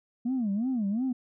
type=tone with vibrato; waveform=sine; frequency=227.6 Hz; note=A#3; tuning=41 cents flat; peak=-24 dBFS; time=0.25-1.13 s; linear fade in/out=10 ms; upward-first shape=sine; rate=2.8 Hz; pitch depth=260 cents each way; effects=tanh soft clip ceiling -23 dBFS